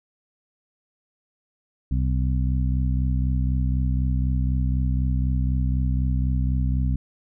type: harmonic tone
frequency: 64 Hz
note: C2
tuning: 38 cents flat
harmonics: 1 / 2 / 3 / 4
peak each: -21 / -25 / -31 / -33 dBFS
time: 1.91-6.96 s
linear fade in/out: 5 ms
effects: none